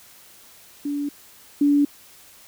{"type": "tone pair in turn", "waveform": "sine", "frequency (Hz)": [287.8, 287.8], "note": ["D4", "D4"], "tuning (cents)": [-35, -35], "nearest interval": "unison", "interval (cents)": 0, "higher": "neither", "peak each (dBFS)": [-23, -14], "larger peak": "second", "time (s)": [[0.85, 1.09], [1.61, 1.85]], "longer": "neither", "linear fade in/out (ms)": 5, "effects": ["white hiss -49 dBFS RMS until 2.47 s"]}